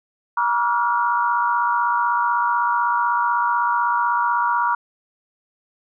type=tone cluster; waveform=sine; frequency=956 / 1152 / 1371 / 1427 Hz; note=A#5 / D6 / F6 / F6; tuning=+43 / -34 / -32 / +37 cents; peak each=-19 / -23 / -27 / -25 dBFS; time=0.37-4.75 s; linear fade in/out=5 ms; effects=none